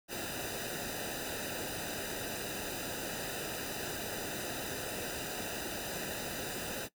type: noise with comb filter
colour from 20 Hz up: pink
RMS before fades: -39 dBFS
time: 0.08-6.89 s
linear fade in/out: 50 ms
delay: 0.91 ms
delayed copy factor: -0.8
effects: noise-tail reverb RT60 0.1 s tail -19 dB re dry